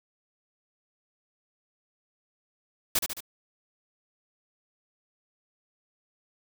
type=noise with echo; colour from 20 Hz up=white; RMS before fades=-24 dBFS; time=2.95-2.99 s; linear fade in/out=5 ms; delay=72 ms; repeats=3; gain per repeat=-5 dB; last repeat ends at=3.206 s; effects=none